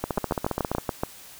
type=two click trains; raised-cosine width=1 ms; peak=-10 / -11 dBFS; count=7 / 12; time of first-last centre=0.18-1.035 / 0.04-0.783 s; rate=7.02 / 14.8 Hz; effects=white hiss -46 dBFS RMS until 1.39 s